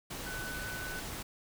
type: tone in noise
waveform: sine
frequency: 1500 Hz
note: F#6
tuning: 23 cents sharp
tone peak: -40 dBFS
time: 0.26-1 s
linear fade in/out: 10 ms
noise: pink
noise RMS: -41 dBFS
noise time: 0.1-1.23 s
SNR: -2 dB
effects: none